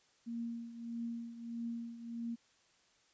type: tone with tremolo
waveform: sine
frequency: 233.1 Hz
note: A#3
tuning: in tune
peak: -36 dBFS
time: 0.26-2.36 s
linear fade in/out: 20 ms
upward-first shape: triangle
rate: 1.6 Hz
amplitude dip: 75%
effects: white hiss -70 dBFS RMS until 3.13 s + resampled to 16000 Hz